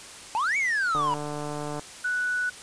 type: exponential two-way sweep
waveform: triangle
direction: up then down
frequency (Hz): 830.6 to 2309 to 945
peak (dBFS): -21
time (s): 0.35-1.14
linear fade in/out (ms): 0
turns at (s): 0.57
type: click train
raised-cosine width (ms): 1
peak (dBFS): -20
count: 126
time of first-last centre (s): 0.95-1.795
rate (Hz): 148
type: tone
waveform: sine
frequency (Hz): 1480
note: F#6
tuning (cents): 0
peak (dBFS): -24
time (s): 2.04-2.5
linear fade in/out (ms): 10
effects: white hiss -43 dBFS RMS until 2.62 s + resampled to 22050 Hz